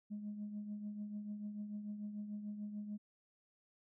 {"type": "tone with tremolo", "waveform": "sine", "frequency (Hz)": 208.4, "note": "G#3", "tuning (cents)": 6, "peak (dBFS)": -38, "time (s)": [0.1, 2.98], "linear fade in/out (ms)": 20, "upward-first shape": "triangle", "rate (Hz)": 6.8, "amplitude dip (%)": 60, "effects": ["tanh soft clip ceiling -37 dBFS"]}